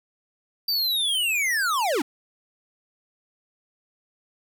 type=linear sweep; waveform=square; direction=down; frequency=4699 to 246.9 Hz; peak=-22 dBFS; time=0.68-2.02 s; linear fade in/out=5 ms; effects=none